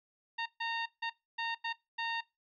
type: tone bursts at uneven times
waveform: 15% pulse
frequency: 920 Hz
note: A#5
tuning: 23 cents flat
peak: -27 dBFS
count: 6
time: 0.38-0.46 / 0.6-0.86 / 1.02-1.1 / 1.38-1.55 / 1.64-1.73 / 1.98-2.21 s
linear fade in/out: 10 ms
effects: noise-tail reverb RT60 0.2 s tail -19 dB re dry + resampled to 11025 Hz